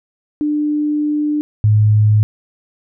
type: tone pair in turn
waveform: sine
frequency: 298.3 / 106.41 Hz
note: D4 / G#2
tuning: +27 / +43 cents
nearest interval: octave + tritone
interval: 1784 cents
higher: first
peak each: -14 / -8 dBFS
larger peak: second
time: 0.41-1.41 / 1.64-2.23 s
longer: first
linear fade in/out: 0 ms
effects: none